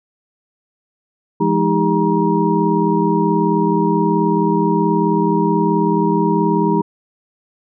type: tone cluster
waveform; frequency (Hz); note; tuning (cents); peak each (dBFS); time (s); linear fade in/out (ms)
sine; 170.4 / 209.1 / 316.5 / 401 / 948; F3 / G#3 / D#4 / G4 / A#5; -42 / +12 / +30 / +39 / +29; -19; 1.4-6.82; 10
effects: none